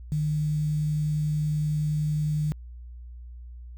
sine tone with quantisation, 151.8 Hz, D#3, 42 cents flat, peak -23 dBFS, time 0.12-2.52 s, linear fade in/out 0 ms, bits 8, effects added 60 Hz sine -39 dBFS peak until 3.77 s

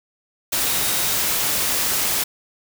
sine tone in noise, 3757 Hz, A#7, 13 cents sharp, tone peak -32 dBFS, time 0.65-1.14 s, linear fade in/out 10 ms, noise white, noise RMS -21 dBFS, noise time 0.52-2.24 s, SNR -14 dB, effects none

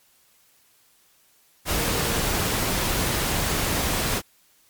sine tone in noise, 466.2 Hz, A#4, in tune, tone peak -34 dBFS, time 1.73-2.22 s, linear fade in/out 50 ms, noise pink, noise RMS -24 dBFS, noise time 1.65-4.22 s, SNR -13 dB, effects white hiss -60 dBFS RMS until 4.69 s + MP3 96 kbps

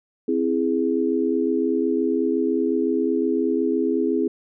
sine chord, C augmented, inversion none, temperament equal, 261.6 / 329.6 / 415.3 Hz, C4 / E4 / G#4, 0 / 0 / 0 cents, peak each -23 dBFS, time 0.28-4.28 s, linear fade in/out 5 ms, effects none

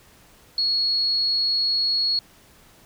sine tone, 4335 Hz, C#8, 39 cents flat, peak -19 dBFS, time 0.58-2.19 s, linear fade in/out 2 ms, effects pink hiss -53 dBFS RMS until 2.85 s

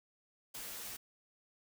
white noise with comb filter, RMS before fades -45 dBFS, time 0.54-0.97 s, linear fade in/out 10 ms, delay 12 ms, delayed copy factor -0.95, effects none

